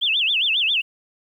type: tone with vibrato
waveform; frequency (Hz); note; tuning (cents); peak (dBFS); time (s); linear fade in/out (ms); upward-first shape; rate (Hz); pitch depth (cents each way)
sine; 3035; F#7; +43; -17; 0.01-0.82; 20; sine; 7.4; 290
effects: 9-bit